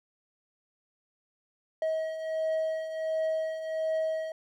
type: beating tone pair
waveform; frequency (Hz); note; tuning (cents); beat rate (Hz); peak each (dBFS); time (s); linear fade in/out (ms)
triangle; 636 / 637.4; D#5 / D#5; +38 / +42; 1.4; -34 / -27; 1.82-4.32; 2
effects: none

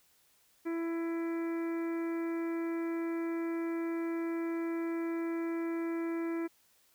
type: harmonic tone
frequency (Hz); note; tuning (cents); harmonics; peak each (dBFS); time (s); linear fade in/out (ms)
332.9; E4; +17; 1 / 2 / 3 / 4 / 5 / 6 / 7; -32 / -48 / -49 / -50 / -52 / -52 / -53; 0.65-6.48; 20
effects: white hiss -68 dBFS RMS until 6.94 s

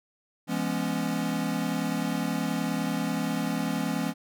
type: chord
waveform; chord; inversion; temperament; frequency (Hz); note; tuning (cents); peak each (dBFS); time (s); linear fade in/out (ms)
square; C# minor seventh; first; equal with one note detuned; 169.06 / 207.7 / 246.9 / 277.2; E3 / G#3 / B3 / C#4; +44 / 0 / 0 / 0; -33; 0.47-4.14; 50
effects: none

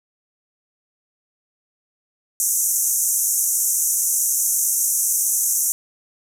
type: band-pass noise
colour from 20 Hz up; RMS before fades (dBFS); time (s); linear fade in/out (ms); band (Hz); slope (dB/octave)
pink; -20; 2.4-5.72; 0; 5900 to 14000; 96
effects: none

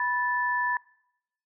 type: tone pair together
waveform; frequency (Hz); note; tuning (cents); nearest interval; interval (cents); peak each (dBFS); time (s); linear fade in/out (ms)
sine; 982.7 / 1751; B5 / A6; -9 / -9; minor seventh; 1000; -27; 0-0.77; 2
effects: noise-tail reverb RT60 0.8 s tail -23 dB re dry

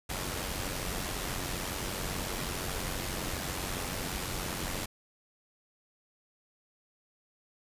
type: noise with amplitude modulation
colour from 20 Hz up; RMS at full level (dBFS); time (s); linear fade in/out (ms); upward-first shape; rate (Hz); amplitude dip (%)
pink; -33; 0.09-4.86; 10; sine; 92.2; 50
effects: resampled to 32000 Hz

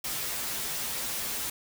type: noise with comb filter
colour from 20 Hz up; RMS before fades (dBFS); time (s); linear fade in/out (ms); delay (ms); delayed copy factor
white; -33; 0.04-1.5; 5; 11; -0.95
effects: none

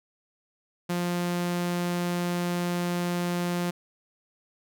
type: tone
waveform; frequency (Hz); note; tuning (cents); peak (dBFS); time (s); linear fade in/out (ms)
sawtooth; 175.5; F3; +9; -22; 0.89-3.71; 10
effects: none

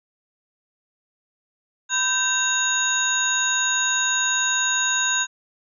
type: tone cluster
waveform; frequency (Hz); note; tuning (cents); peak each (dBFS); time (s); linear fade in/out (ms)
sine; 1001 / 1556 / 2736 / 3749 / 6710; B5 / G6 / F7 / A#7 / G#8; +23 / -13 / -36 / +9 / +17; -30 / -23 / -31 / -26 / -23; 1.89-5.27; 50
effects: none

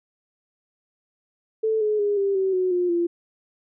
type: tone with pitch steps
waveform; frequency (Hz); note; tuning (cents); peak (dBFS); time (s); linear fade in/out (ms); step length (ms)
sine; 440 / 424.8 / 410.1 / 395.9 / 382.2 / 368.9 / 356.2 / 343.8; A4 / G#4 / G#4 / G4 / G4 / F#4 / F4 / F4; 0 / +39 / -22 / +17 / -44 / -5 / +34 / -27; -19; 1.63-3.07; 10; 180
effects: none

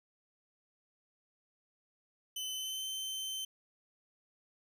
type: tone with pitch glide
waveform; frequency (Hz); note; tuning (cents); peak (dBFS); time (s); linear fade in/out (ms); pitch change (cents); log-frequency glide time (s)
sawtooth; 3038 to 3088; F#7 to G7; +45 to -27; -34; 2.36-3.45; 5; +28; 2.53-2.87
effects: none

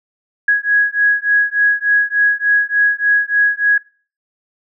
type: beating tone pair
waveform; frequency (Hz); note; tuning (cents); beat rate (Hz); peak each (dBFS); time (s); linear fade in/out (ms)
sine; 1661.2 / 1664.6; G#6 / G#6; 0 / +4; 3.4; -14; 0.48-3.78; 5
effects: noise-tail reverb RT60 0.4 s tail -21 dB re dry

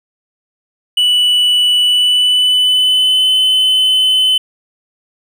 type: tone with pitch glide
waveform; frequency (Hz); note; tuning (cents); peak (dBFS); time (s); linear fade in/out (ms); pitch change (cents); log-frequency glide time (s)
triangle; 2960 to 3036; F#7 to F#7; 0 to +44; -7; 0.97-4.38; 5; +44; 1.83-3.31
effects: none

